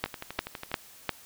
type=two click trains; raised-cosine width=0.3 ms; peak=-10 / -20 dBFS; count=4 / 9; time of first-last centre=0.04-1.093 / 0.06-0.716 s; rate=2.85 / 12.2 Hz; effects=white hiss -52 dBFS RMS until 1.25 s